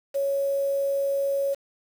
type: tone with quantisation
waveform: sine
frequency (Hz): 554.4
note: C#5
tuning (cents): 0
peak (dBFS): -22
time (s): 0.14-1.55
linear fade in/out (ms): 20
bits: 7
effects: none